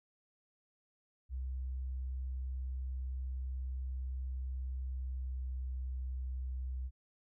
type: tone with pitch glide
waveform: sine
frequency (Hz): 64.5 to 64.02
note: C2 to C2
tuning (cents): -24 to -37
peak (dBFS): -36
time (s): 1.29-6.91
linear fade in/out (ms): 50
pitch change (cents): -13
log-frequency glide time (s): 4.79-5.44
effects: none